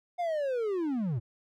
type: linear sweep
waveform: triangle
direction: down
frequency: 720 to 102.9 Hz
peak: -26 dBFS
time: 0.18-1.2 s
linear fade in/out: 20 ms
effects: none